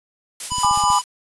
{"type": "noise with tremolo", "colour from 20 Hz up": "blue", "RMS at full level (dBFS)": -25, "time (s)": [0.4, 1.04], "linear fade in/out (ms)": 2, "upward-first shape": "sine", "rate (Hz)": 5.9, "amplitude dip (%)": 70}
{"type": "harmonic tone", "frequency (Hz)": 993, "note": "B5", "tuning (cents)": 9, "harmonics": [1, 3, 5, 7, 9], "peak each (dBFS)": [-23, -29, -30, -27, -34], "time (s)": [0.5, 1.02], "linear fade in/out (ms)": 20}
{"type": "click train", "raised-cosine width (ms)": 5, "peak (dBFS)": -21, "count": 7, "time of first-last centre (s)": [0.52, 0.902], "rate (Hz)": 15.7}
{"type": "chord", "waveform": "sine", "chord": "G# diminished", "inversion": "none", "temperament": "just", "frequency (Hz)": [830.6, 996.7, 1196.1], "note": ["G#5", "B5", "D6"], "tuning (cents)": [0, 16, 31], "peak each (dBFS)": [-20, -20, -20], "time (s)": [0.63, 0.99], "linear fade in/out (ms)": 5}
{"effects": ["resampled to 24000 Hz"]}